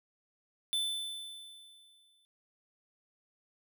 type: tone with exponential decay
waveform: square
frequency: 3520 Hz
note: A7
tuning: in tune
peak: -29 dBFS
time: 0.73-2.25 s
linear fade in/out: 0 ms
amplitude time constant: 330 ms
effects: none